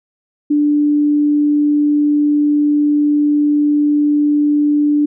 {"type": "tone", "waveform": "sine", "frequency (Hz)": 294.5, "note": "D4", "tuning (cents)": 5, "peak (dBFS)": -10, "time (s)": [0.5, 5.06], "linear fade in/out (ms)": 10, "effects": []}